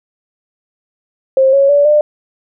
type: tone with pitch steps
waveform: sine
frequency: 531 / 552.6 / 575.1 / 598.4 Hz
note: C5 / C#5 / D5 / D5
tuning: +25 / -6 / -36 / +32 cents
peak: -6 dBFS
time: 1.37-2.01 s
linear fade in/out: 2 ms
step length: 160 ms
effects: none